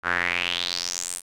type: tone with band-pass filter sweep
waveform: sawtooth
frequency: 88 Hz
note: F2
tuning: 14 cents sharp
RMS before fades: -27 dBFS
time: 0.03-1.22 s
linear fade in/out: 50 ms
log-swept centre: 1400 to 9700 Hz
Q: 4.4
effects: none